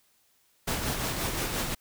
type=noise with tremolo; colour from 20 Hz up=pink; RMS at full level=-29 dBFS; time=0.67-1.75 s; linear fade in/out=10 ms; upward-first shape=sine; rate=5.7 Hz; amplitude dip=40%; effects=white hiss -67 dBFS RMS until 1.8 s